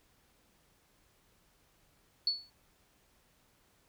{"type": "tone with exponential decay", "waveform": "sine", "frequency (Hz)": 4427, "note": "C#8", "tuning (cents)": -3, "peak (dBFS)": -24, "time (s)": [2.27, 2.5], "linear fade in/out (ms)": 2, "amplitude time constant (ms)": 49, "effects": ["pink hiss -69 dBFS RMS until 3.88 s"]}